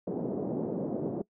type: band-pass noise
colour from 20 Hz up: pink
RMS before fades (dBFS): -33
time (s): 0.07-1.22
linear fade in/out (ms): 5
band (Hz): 170 to 550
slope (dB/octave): 24
effects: noise-tail reverb RT60 0.1 s tail -22 dB re dry